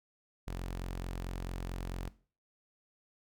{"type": "tone", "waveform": "sawtooth", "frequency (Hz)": 44.52, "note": "F1", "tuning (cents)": 34, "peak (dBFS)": -33, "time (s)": [0.47, 2.09], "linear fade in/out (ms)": 10, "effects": ["noise-tail reverb RT60 0.4 s tail -18 dB re dry"]}